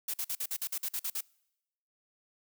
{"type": "noise bursts", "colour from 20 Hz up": "blue", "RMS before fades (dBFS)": -34, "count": 11, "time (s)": [0.08, 1.208], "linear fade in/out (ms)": 5, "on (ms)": 58, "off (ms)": 49, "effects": ["noise-tail reverb RT60 0.9 s tail -26 dB re dry"]}